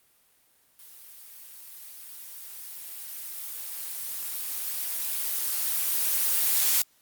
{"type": "noise with level ramp", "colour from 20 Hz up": "blue", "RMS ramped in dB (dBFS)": [-49, -22], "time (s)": [0.79, 6.82], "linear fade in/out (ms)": 2, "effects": ["white hiss -64 dBFS RMS until 7.01 s", "Opus 32 kbps"]}